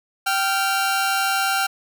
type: tone pair together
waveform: sawtooth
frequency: 778 / 1386.2 Hz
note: G5 / F6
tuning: -13 / -13 cents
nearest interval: minor seventh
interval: 1000 cents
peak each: -18 dBFS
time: 0.26-1.67 s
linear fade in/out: 10 ms
effects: none